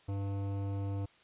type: tone with hard clipping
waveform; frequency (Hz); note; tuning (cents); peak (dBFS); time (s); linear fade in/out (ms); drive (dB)
sine; 99.1; G2; +19; -35; 0.08-1.06; 10; 15
effects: white hiss -63 dBFS RMS until 1.23 s + resampled to 8000 Hz